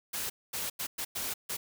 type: noise bursts at uneven times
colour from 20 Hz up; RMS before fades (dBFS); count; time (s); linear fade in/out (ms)
white; -35; 6; 0.13-0.3 / 0.53-0.7 / 0.79-0.87 / 0.98-1.05 / 1.15-1.34 / 1.49-1.57; 10
effects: none